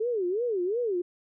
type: tone with vibrato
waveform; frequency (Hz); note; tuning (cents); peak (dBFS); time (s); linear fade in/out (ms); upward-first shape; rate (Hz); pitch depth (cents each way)
sine; 415.3; G#4; 0; -25; 0-1.02; 10; sine; 2.8; 290
effects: none